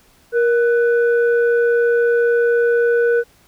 sine tone pair together, 471.9 / 1490 Hz, A#4 / F#6, +21 / +12 cents, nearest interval octave + minor sixth, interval 1991 cents, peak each -12 / -21 dBFS, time 0.32-3.24 s, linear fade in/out 50 ms, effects tanh soft clip ceiling -5 dBFS + pink hiss -53 dBFS RMS until 3.47 s

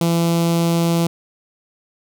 sawtooth tone with notch filter, 168.3 Hz, E3, 36 cents sharp, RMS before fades -17 dBFS, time 0.01-1.07 s, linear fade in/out 2 ms, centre 1700 Hz, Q 1.1, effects none

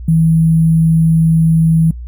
sine tone with sample-and-hold, 162.4 Hz, E3, 26 cents flat, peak -7 dBFS, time 0.08-1.91 s, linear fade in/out 5 ms, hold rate 11025 Hz, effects noise-tail reverb RT60 0.1 s tail -23 dB re dry + added 60 Hz sine -24 dBFS peak until 2.07 s

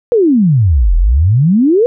sine exponential two-way sweep, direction down then up, 502 to 38.89 to 502 Hz, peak -6 dBFS, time 0.12-1.86 s, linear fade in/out 0 ms, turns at 0.96 s, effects none

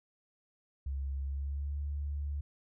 sine tone with pitch glide, 68.4 to 72.09 Hz, C#2 to D2, -23 to -32 cents, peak -33 dBFS, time 0.86-2.41 s, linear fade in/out 5 ms, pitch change +91 cents, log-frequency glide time 1.22-1.79 s, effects none

